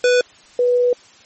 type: tone pair in turn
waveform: square / sine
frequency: 493.9 / 490.8 Hz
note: B4 / B4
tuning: 0 / -11 cents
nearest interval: unison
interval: 11 cents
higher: first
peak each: -12 dBFS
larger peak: neither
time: 0.04-0.21 / 0.59-0.93 s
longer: second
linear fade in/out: 2 ms
effects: white hiss -47 dBFS RMS until 1.25 s + MP3 32 kbps